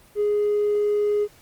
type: tone with hard clipping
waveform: sine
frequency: 415.3 Hz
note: G#4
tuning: in tune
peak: -19 dBFS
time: 0.15-1.28 s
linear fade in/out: 50 ms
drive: 1 dB
effects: pink hiss -53 dBFS RMS until 1.41 s + Opus 24 kbps